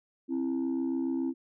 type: tone pair together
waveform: sine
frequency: 264.5 / 331.6 Hz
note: C4 / E4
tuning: +19 / +10 cents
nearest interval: major third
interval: 391 cents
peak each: -28 / -30 dBFS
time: 0.28-1.34 s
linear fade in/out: 50 ms
effects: tanh soft clip ceiling -24 dBFS